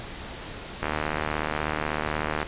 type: click train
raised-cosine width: 0.5 ms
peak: -11 dBFS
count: 123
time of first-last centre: 0.83-2.429 s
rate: 76.3 Hz
effects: pink hiss -38 dBFS RMS until 2.47 s + resampled to 8000 Hz